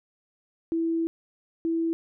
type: tone pair in turn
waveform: sine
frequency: 329.7 / 329.7 Hz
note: E4 / E4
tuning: 0 / 0 cents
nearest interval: unison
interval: 0 cents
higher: neither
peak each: -23 dBFS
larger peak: neither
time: 0.72-1.07 / 1.65-1.93 s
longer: first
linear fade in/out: 0 ms
effects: none